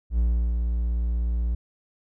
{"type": "tone with ADSR envelope", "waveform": "triangle", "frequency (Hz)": 58.27, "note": "A#1", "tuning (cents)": 0, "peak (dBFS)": -16, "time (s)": [0.1, 1.55], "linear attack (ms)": 82, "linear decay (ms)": 350, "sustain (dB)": -4, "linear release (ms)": 6, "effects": []}